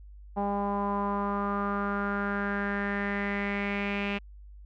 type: tone with low-pass filter sweep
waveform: sawtooth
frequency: 201.4 Hz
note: G3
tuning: 47 cents sharp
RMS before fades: -30 dBFS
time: 0.36-4.19 s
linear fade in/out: 20 ms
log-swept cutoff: 850 to 2600 Hz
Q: 5.3
effects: added 50 Hz sine -45 dBFS peak until 4.65 s